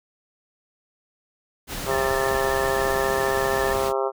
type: noise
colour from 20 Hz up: pink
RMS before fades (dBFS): -31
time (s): 1.67-3.93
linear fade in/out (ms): 50
type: harmonic tone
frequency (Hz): 133.7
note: C3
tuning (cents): +38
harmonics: 3 / 4 / 5 / 6 / 7 / 8 / 9 / 10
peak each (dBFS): -25 / -27 / -29 / -31 / -32 / -33 / -34 / -35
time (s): 1.85-4.12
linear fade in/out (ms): 50
type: tone with vibrato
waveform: sine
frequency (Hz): 1766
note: A6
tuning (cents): +6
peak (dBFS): -29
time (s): 1.91-3.73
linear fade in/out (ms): 0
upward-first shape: square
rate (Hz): 15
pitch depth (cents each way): 24
effects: none